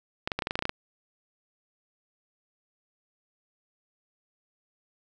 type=clicks; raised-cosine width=0.3 ms; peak=-12 dBFS; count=11; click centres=0.275 / 0.318 / 0.39 / 0.422 / 0.471 / 0.509 / 0.555 / 0.591 / 0.624 / 0.654 / 0.694 s; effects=none